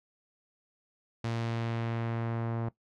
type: tone with low-pass filter sweep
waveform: sawtooth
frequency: 115.4 Hz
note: A#2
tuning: 17 cents flat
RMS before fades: -33 dBFS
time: 1.24-2.69 s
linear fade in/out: 5 ms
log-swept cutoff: 5400 to 1100 Hz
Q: 0.85
effects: noise-tail reverb RT60 0.1 s tail -18 dB re dry